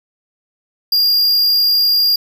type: tone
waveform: square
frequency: 4812 Hz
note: D8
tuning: 41 cents sharp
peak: -11 dBFS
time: 0.92-2.16 s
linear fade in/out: 5 ms
effects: none